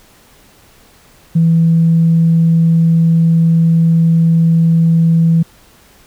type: tone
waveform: sine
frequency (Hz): 165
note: E3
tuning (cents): +2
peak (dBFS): -6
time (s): 1.35-5.43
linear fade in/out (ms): 10
effects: tanh soft clip ceiling -2 dBFS + pink hiss -46 dBFS RMS until 6.06 s